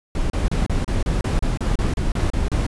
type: noise bursts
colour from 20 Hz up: brown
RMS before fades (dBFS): -20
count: 14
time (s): 0.15-2.666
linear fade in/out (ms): 2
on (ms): 150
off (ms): 32
effects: resampled to 24000 Hz

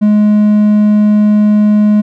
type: tone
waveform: triangle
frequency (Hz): 210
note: G#3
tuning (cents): +19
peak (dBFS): -3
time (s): 0.01-2.02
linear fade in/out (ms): 20
effects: none

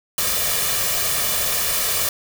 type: noise with comb filter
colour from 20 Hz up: white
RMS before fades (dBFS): -21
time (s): 0.18-2.09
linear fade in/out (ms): 2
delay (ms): 1.7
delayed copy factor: +0.6
effects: none

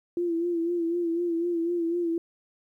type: tone with vibrato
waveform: sine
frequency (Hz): 340.6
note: F4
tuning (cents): -43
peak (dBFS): -24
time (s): 0.17-2.18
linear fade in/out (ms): 2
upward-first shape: sine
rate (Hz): 4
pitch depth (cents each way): 53
effects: 11-bit

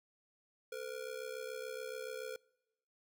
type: ring-modulated tone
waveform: square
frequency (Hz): 476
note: A#4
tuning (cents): +36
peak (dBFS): -39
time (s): 0.72-2.36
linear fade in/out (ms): 0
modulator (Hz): 33.5
effects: noise-tail reverb RT60 0.9 s tail -25 dB re dry

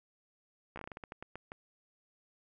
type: slowing click train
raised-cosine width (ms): 0.5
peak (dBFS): -28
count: 13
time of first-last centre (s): 0.76-1.519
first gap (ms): 14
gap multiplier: 1.25
effects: none

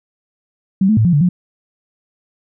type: tone with pitch steps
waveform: sine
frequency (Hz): 191.9 / 217 / 110 / 175.1 / 145 / 178.3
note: G3 / A3 / A2 / F3 / D3 / F3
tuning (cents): -37 / -24 / 0 / +5 / -22 / +36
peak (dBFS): -9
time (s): 0.81-1.29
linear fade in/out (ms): 5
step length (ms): 80
effects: none

